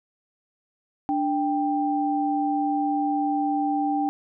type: tone pair together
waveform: sine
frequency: 293.9 / 787.6 Hz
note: D4 / G5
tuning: +1 / +8 cents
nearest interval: octave + perfect fourth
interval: 1707 cents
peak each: -24 dBFS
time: 1.09-4.09 s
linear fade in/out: 0 ms
effects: none